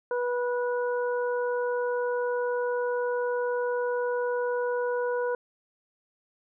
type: harmonic tone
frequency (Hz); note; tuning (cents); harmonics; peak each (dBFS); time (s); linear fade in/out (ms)
489; B4; -17; 1 / 2 / 3; -26 / -34 / -36; 0.11-5.35; 2
effects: none